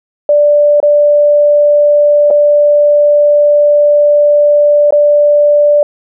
sine tone with dropouts, 587.3 Hz, D5, in tune, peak -4 dBFS, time 0.29-5.83 s, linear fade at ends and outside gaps 2 ms, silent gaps 0.802-0.828 / 2.304-2.309 / 4.907-4.924 s, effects none

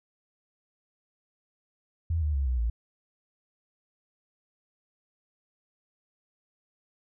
sine tone with pitch steps, 82.6 / 75.31 / 68.66 / 62.6 / 57.07 Hz, E2 / D2 / C#2 / B1 / A#1, +4 / +44 / -16 / +24 / -36 cents, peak -24 dBFS, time 2.1-2.7 s, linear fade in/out 5 ms, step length 120 ms, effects none

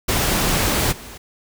pink noise with level steps, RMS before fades -19 / -37 dBFS, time 0.08-1.18 s, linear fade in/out 10 ms, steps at 0.91 s, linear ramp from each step 20 ms, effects none

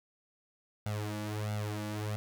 sawtooth tone with flanger, 105.7 Hz, G#2, 31 cents sharp, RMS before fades -36 dBFS, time 0.86-2.16 s, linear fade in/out 0 ms, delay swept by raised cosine 1.4 to 3.5 ms, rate 1.5 Hz, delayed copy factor +0.95, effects none

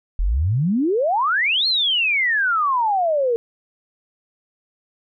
sine exponential two-way sweep, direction up then down, 38.2 to 4321 to 453 Hz, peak -16 dBFS, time 0.19-3.36 s, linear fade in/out 0 ms, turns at 1.67 s, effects none

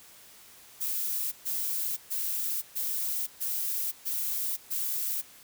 violet noise bursts, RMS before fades -31 dBFS, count 7, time 0.8-5.22 s, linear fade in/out 20 ms, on 520 ms, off 130 ms, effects white hiss -53 dBFS RMS until 5.43 s

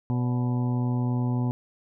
harmonic tone with a mistuned harmonic, 123.47 Hz, B2, in tune, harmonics 1 / 2 / 3 / 4 / 5 / 6 / 7 / 8, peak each -24 / -28 / -40 / -45 / -45 / -44 / -41 / -44 dBFS, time 0.1-1.51 s, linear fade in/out 0 ms, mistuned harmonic 5, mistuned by -92 cents, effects none

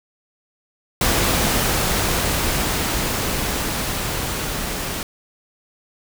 pink noise with level ramp, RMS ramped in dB -18 to -26 dBFS, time 1.01-5.03 s, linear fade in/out 2 ms, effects none

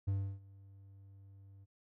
triangle tone with ADSR envelope, 98 Hz, G2, in tune, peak -28 dBFS, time 0.07-1.66 s, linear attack 13 ms, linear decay 310 ms, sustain -24 dB, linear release 28 ms, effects none

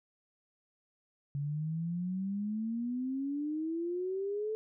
sine exponential sweep, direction up, 140.2 to 440 Hz, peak -32 dBFS, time 1.35-4.55 s, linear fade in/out 0 ms, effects none

